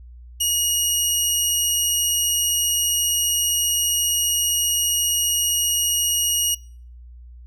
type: tone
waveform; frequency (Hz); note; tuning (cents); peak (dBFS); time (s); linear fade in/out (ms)
15% pulse; 2883; F#7; -46; -11; 0.4-6.55; 10
effects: noise-tail reverb RT60 0.5 s tail -24 dB re dry + added 60 Hz sine -39 dBFS peak until 7.46 s